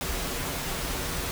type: noise with comb filter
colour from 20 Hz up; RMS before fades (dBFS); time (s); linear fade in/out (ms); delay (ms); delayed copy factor
pink; -31; 0.01-1.31; 0; 9.4; -0.6
effects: none